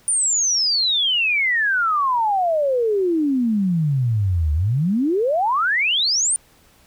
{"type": "exponential two-way sweep", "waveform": "sine", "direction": "down then up", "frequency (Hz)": [9397, 72.5, 9397], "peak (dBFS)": -16, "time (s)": [0.08, 6.36], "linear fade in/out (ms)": 0, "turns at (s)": 4.53, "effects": ["pink hiss -54 dBFS RMS until 6.86 s"]}